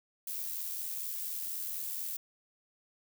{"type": "noise with amplitude modulation", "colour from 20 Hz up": "violet", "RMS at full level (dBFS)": -36, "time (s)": [0.27, 2.17], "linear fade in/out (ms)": 5, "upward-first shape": "sine", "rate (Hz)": 84.3, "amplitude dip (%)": 40, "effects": []}